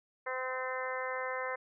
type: harmonic tone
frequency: 257.6 Hz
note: C4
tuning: 27 cents flat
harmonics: 2 / 3 / 4 / 5 / 6 / 7 / 8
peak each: -38 / -45 / -40 / -44 / -44 / -42 / -43 dBFS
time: 0.26-1.56 s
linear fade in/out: 10 ms
effects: none